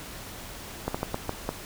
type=slowing click train; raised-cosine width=1 ms; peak=-13 dBFS; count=6; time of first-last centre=0.88-1.491 s; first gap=65 ms; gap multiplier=1.32; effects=pink hiss -41 dBFS RMS until 1.65 s